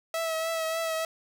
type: tone with vibrato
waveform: sawtooth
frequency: 650 Hz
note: E5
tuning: 24 cents flat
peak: -24 dBFS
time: 0.14-1.05 s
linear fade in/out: 2 ms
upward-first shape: triangle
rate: 3.4 Hz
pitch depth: 30 cents each way
effects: none